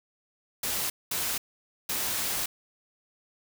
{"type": "noise bursts at uneven times", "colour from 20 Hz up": "white", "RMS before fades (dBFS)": -30, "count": 3, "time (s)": [[0.63, 0.9], [1.11, 1.38], [1.89, 2.46]], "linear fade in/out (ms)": 5, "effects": []}